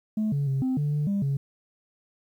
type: tone with pitch steps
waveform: sine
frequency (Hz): 215.7 / 141.9 / 135.1 / 259.2 / 146.8 / 148.1 / 200 / 138.8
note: A3 / C#3 / C#3 / C4 / D3 / D3 / G3 / C#3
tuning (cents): -34 / +41 / -44 / -16 / 0 / +15 / +35 / +3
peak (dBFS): -21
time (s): 0.17-1.37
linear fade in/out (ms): 5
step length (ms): 150
effects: tanh soft clip ceiling -21 dBFS + 10-bit